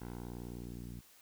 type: tone with low-pass filter sweep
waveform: 10% pulse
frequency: 59.8 Hz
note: A#1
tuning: 45 cents sharp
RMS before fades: -45 dBFS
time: 0-1.01 s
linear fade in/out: 20 ms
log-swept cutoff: 1600 to 190 Hz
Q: 0.86
effects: white hiss -62 dBFS RMS until 1.21 s